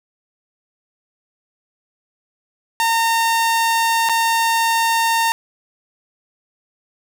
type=tone with dropouts; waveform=sawtooth; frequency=914 Hz; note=A#5; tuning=34 cents flat; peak=-11 dBFS; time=2.8-5.32 s; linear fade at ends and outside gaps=0 ms; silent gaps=4.089-4.095 s; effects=none